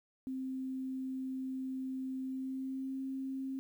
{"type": "tone with pitch glide", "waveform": "sine", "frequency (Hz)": [261.8, 266.5], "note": ["C4", "C4"], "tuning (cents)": [1, 32], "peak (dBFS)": -36, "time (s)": [0.27, 3.59], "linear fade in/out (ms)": 0, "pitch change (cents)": 31, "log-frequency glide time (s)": [2.23, 2.98], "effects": ["11-bit"]}